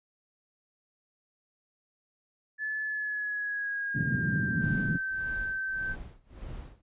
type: tone with pitch glide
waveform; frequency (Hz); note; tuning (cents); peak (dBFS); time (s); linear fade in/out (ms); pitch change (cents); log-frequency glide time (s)
sine; 1728 to 1548.4; A6 to G6; -32 to -22; -30; 2.58-5.96; 50; -190; 2.83-4.86
type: band-pass noise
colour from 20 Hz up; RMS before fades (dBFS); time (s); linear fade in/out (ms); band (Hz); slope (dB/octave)
white; -30; 3.94-4.98; 20; 110 to 210; 24
type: noise with tremolo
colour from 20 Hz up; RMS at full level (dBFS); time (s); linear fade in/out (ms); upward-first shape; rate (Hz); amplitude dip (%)
brown; -40; 4.61-6.82; 10; sine; 1.7; 95
effects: resampled to 8000 Hz